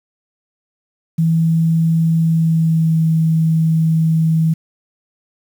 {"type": "tone with pitch glide", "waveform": "sine", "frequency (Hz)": [163.4, 161.06], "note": ["E3", "E3"], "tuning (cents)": [-15, -40], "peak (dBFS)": -11, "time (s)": [1.18, 4.54], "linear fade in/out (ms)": 10, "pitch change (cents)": -25, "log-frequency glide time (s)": [2.18, 3.06], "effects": ["7-bit"]}